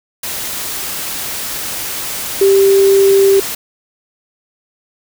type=tone in noise; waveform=sine; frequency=392 Hz; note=G4; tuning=in tune; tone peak=-6 dBFS; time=2.41-3.4 s; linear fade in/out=5 ms; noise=white; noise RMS=-22 dBFS; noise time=0.23-3.55 s; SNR=+13 dB; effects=none